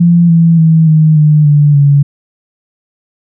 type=tone with pitch steps; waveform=sine; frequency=171.6 / 166.33 / 161.22 / 156.27 / 151.47 / 146.82 / 142.31 Hz; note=F3 / E3 / E3 / D#3 / D#3 / D3 / C#3; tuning=-30 / +16 / -38 / +8 / -46 / 0 / +46 cents; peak=-3 dBFS; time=0-2.03 s; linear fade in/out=10 ms; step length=290 ms; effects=none